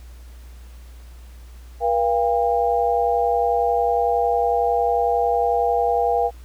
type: tone cluster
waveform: sine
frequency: 480.5 / 691 / 802 Hz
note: B4 / F5 / G5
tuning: -48 / -19 / +39 cents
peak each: -21 dBFS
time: 1.8-6.31 s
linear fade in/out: 50 ms
effects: added 60 Hz sine -38 dBFS peak until 6.44 s + pink hiss -53 dBFS RMS until 6.44 s